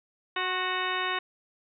harmonic tone with a mistuned harmonic, 370 Hz, F#4, in tune, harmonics 1 / 2 / 3 / 4 / 5 / 6 / 7 / 8 / 10, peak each -37 / -37 / -32 / -36 / -34 / -38 / -38 / -37 / -38 dBFS, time 0.36-1.19 s, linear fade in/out 5 ms, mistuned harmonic 3, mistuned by -31 cents, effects none

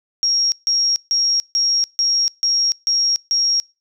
sine tone bursts, 5588 Hz, F8, in tune, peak -14 dBFS, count 8, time 0.23-3.6 s, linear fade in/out 0 ms, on 290 ms, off 150 ms, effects noise-tail reverb RT60 0.3 s tail -26 dB re dry

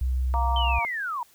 sine tone, 63.8 Hz, C2, 43 cents flat, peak -22 dBFS, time 0.01-0.79 s, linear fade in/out 5 ms
harmonic tone, 233.1 Hz, A#3, in tune, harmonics 3 / 4 / 5, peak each -31 / -26 / -33 dBFS, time 0.34-0.85 s, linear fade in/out 0 ms
sine linear sweep, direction down, 3136 to 906 Hz, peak -27 dBFS, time 0.56-1.23 s, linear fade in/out 2 ms
effects white hiss -58 dBFS RMS until 1.34 s

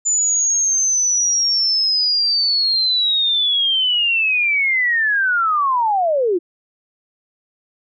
sine linear sweep, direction down, 7060 to 327.9 Hz, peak -14 dBFS, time 0.05-6.39 s, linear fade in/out 20 ms, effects none

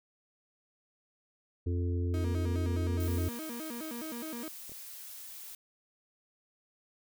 harmonic tone, 87.9 Hz, F2, 12 cents sharp, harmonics 1 / 3 / 4 / 5, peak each -29 / -39 / -41 / -43 dBFS, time 1.66-3.29 s, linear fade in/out 10 ms
35% pulse tone with vibrato, 273.6 Hz, C#4, 23 cents flat, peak -37 dBFS, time 2.14-4.48 s, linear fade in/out 0 ms, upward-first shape square, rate 4.8 Hz, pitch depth 250 cents each way
blue noise, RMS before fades -46 dBFS, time 3-5.55 s, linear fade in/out 2 ms
clicks, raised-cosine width 2 ms, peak -39 dBFS, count 2, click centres 4.695 / 4.719 s
effects none

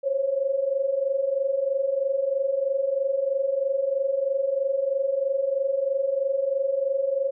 sine tone pair together, 527 / 550.1 Hz, C5 / C#5, +12 / -13 cents, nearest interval minor second, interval 75 cents, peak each -27 / -23 dBFS, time 0.03-7.31 s, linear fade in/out 20 ms, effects none

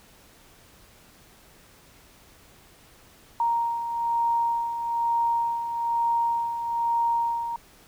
sine beating tone pair, 932.3 / 933.4 Hz, A#5 / A#5, 0 / +2 cents, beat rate 1.1 Hz, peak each -31 / -23 dBFS, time 3.4-7.56 s, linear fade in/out 2 ms, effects pink hiss -54 dBFS RMS until 7.87 s

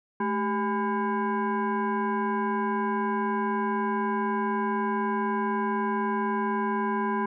sine tone with frequency modulation, 392 Hz, G4, in tune, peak -24 dBFS, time 0.2-7.26 s, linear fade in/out 5 ms, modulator 608 Hz, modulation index 1.6, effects none

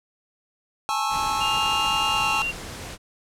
square chord, A major seventh, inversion third, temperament equal with one note detuned, 830.6 / 880 / 1092.2 / 1318.5 Hz, G#5 / A5 / C#6 / E6, 0 / 0 / -26 / 0 cents, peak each -29 dBFS, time 0.89-2.42 s, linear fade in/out 0 ms
pink noise, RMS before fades -36 dBFS, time 1.09-2.98 s, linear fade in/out 50 ms
sine tone with pitch glide, 2800 to 2765 Hz, F7 to F7, +4 to -18 cents, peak -24 dBFS, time 1.4-2.52 s, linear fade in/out 20 ms, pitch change -22 cents, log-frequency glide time 2.13-2.26 s
effects low-pass 10000 Hz 12 dB/octave

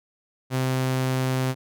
sawtooth tone, 130 Hz, C3, 11 cents flat, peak -18 dBFS, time 0.5-1.55 s, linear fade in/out 50 ms, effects none

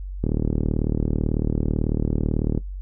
click train, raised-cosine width 3 ms, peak -9 dBFS, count 90, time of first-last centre 0.24-2.576 s, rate 38.1 Hz, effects noise-tail reverb RT60 0.1 s tail -17 dB re dry + added 47 Hz sine -29 dBFS peak until 2.81 s

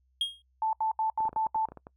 triangle tone with exponential decay, 3253 Hz, G#7, 37 cents flat, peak -21 dBFS, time 0.21-0.42 s, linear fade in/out 2 ms, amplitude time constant 44 ms
sine tone bursts, 880 Hz, A5, in tune, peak -25 dBFS, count 6, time 0.62-1.655 s, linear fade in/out 2 ms, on 110 ms, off 75 ms
clicks, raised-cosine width 1 ms, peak -30 dBFS, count 11, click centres 1.205 / 1.254 / 1.292 / 1.33 / 1.363 / 1.465 / 1.557 / 1.687 / 1.72 / 1.773 / 1.869 s
effects noise-tail reverb RT60 0.1 s tail -25 dB re dry + added 64 Hz sine -66 dBFS peak until 1.96 s

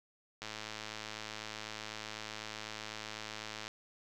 click train, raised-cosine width 0.2 ms, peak -24 dBFS, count 353, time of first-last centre 0.42-3.679 s, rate 108 Hz, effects none

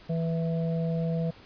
harmonic tone, 164.81 Hz, E3, in tune, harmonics 1 / 3 / 4, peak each -26 / -35 / -37 dBFS, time 0.09-1.31 s, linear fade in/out 10 ms, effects pink hiss -52 dBFS RMS until 1.45 s + resampled to 11025 Hz

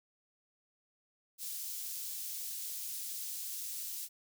white high-pass noise, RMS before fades -41 dBFS, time 1.38-4.09 s, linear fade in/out 50 ms, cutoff 4900 Hz, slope 12 dB/octave, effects none

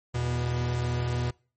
45% pulse tone pair together, 82.41 / 121.87 Hz, E2 / B2, 0 / -23 cents, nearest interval perfect fifth, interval 677 cents, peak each -33 / -27 dBFS, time 0.14-1.31 s, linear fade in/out 10 ms, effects noise-tail reverb RT60 0.4 s tail -25 dB re dry + MP3 32 kbps

